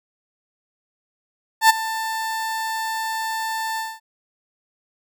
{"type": "tone with ADSR envelope", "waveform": "30% pulse", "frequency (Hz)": 889, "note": "A5", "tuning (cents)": 18, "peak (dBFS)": -5, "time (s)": [1.61, 4], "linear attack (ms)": 85, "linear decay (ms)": 18, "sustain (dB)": -16, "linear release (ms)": 220, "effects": []}